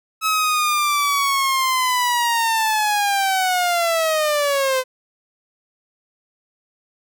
sawtooth linear sweep, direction down, 1293 to 509 Hz, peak -13 dBFS, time 0.21-4.84 s, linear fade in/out 50 ms, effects none

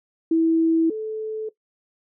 sine tone pair in turn, 326.4 / 435.7 Hz, E4 / A4, -17 / -17 cents, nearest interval perfect fourth, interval 500 cents, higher second, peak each -15 / -25 dBFS, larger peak first, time 0.31-0.9 / 0.9-1.49 s, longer neither, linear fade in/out 5 ms, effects noise-tail reverb RT60 0.1 s tail -17 dB re dry

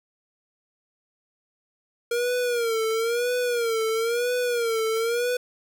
square tone with vibrato, 468.5 Hz, A#4, 9 cents sharp, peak -23 dBFS, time 2.11-5.37 s, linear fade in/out 5 ms, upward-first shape sine, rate 1 Hz, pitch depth 97 cents each way, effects none

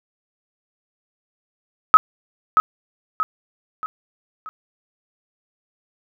sine tone with echo, 1278 Hz, D#6, 46 cents sharp, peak -3 dBFS, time 1.94-1.97 s, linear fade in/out 0 ms, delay 630 ms, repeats 4, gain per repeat -7 dB, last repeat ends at 4.49 s, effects none

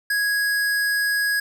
square tone, 1660 Hz, G#6, 1 cent flat, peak -20 dBFS, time 0.1-1.4 s, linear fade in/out 5 ms, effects none

